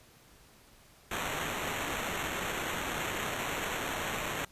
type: noise with sample-and-hold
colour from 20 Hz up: white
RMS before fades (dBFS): -35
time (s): 1.11-4.45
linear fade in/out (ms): 5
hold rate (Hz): 4900
effects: pink hiss -59 dBFS RMS until 4.51 s + resampled to 32000 Hz